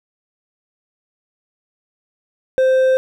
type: tone with hard clipping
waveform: triangle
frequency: 521 Hz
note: C5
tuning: 7 cents flat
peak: -12 dBFS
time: 2.58-2.97 s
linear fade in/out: 0 ms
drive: 7 dB
effects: none